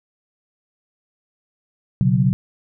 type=chord; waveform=sine; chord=B suspended second; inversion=none; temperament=equal; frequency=123.47 / 138.59 / 185 Hz; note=B2 / C#3 / F#3; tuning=0 / 0 / 0 cents; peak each=-18 dBFS; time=2.01-2.33 s; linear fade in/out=0 ms; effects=none